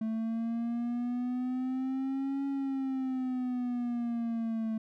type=exponential two-way sweep; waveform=triangle; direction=up then down; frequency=220 to 277.2 to 220 Hz; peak=-28 dBFS; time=0.01-4.78 s; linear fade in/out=5 ms; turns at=2.46 s; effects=none